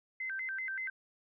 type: tone with vibrato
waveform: sine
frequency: 1792 Hz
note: A6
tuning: 31 cents sharp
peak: -35 dBFS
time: 0.2-0.9 s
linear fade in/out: 5 ms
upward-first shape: square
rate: 5.2 Hz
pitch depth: 240 cents each way
effects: none